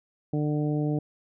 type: harmonic tone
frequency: 149.4 Hz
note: D3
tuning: 30 cents sharp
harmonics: 1 / 2 / 3 / 4 / 5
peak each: -26 / -28 / -34 / -38 / -41 dBFS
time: 0.33-0.99 s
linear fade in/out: 5 ms
effects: none